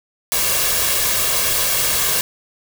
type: noise with comb filter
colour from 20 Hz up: white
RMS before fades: -18 dBFS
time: 0.32-2.21 s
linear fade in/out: 0 ms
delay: 1.8 ms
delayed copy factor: +0.55
effects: none